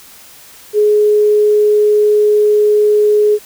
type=tone; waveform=sine; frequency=420.1 Hz; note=G#4; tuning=20 cents sharp; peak=-7 dBFS; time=0.73-3.39 s; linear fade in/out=50 ms; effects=white hiss -39 dBFS RMS until 3.45 s